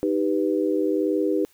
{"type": "chord", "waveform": "sine", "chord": "Eb augmented", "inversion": "none", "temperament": "equal", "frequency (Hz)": [311.1, 392, 493.9], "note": ["Eb4", "G4", "B4"], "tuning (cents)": [0, 0, 0], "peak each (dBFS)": [-23, -24, -26], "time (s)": [0.03, 1.45], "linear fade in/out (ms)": 0, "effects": ["white hiss -59 dBFS RMS until 1.53 s"]}